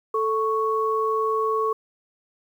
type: tone pair together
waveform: sine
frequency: 440 / 1108.7 Hz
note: A4 / C#6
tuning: 0 / 0 cents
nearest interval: octave + major third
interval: 1600 cents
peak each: -23 dBFS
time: 0.14-1.73 s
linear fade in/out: 5 ms
effects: 9-bit